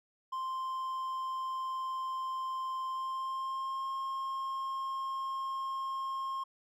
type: tone with pitch glide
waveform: triangle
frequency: 1046.5 to 1070.3 Hz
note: C6 to C6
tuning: 0 to +39 cents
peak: -32 dBFS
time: 0.32-6.44 s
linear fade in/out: 10 ms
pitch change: +39 cents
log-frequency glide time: 2.88-3.91 s
effects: none